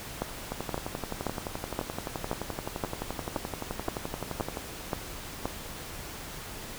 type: two click trains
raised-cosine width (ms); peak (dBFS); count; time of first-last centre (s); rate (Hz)
1; -14 / -18; 11 / 48; 0.22-5.456 / 0.52-4.572; 1.91 / 11.6
effects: pink hiss -41 dBFS RMS until 6.78 s